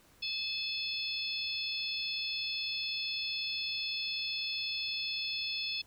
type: harmonic tone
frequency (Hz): 864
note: A5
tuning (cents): -32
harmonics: 3 / 4 / 5 / 6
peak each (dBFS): -39 / -38 / -39 / -40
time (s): 0.22-5.82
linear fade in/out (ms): 10
effects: pink hiss -63 dBFS RMS until 5.86 s